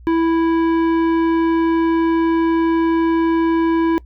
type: tone with tanh clipping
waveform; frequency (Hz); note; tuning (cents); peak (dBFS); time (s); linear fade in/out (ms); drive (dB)
sine; 329.6; E4; 0; -15; 0.07-3.98; 0; 13
effects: noise-tail reverb RT60 0.1 s tail -22 dB re dry + added 60 Hz sine -38 dBFS peak until 4.05 s